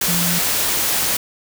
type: tone in noise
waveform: sine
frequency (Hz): 173.1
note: F3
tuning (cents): -15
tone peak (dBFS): -21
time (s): 0.08-0.39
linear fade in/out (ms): 5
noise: white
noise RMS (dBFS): -19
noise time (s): 0.01-1.17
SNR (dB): -5
effects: none